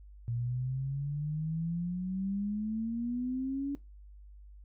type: exponential sweep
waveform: sine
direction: up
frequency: 116.54 to 284.8 Hz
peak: -31 dBFS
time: 0.28-3.75 s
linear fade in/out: 0 ms
effects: noise-tail reverb RT60 0.2 s tail -19 dB re dry + added 50 Hz sine -49 dBFS peak until 4.64 s